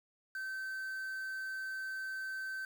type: tone with quantisation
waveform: triangle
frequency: 1542 Hz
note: G6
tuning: 29 cents flat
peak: -36 dBFS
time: 0.35-2.65 s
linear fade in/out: 2 ms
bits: 9
effects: none